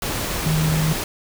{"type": "tone in noise", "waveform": "sine", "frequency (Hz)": 156.8, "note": "D#3", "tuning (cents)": 14, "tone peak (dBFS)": -17, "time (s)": [0.46, 0.93], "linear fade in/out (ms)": 2, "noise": "pink", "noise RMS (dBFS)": -25, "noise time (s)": [0.02, 1.04], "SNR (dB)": 5, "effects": []}